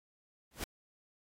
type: noise with exponential growth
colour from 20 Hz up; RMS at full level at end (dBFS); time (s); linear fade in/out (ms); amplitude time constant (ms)
pink; -34; 0.51-0.64; 2; 28
effects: AAC 48 kbps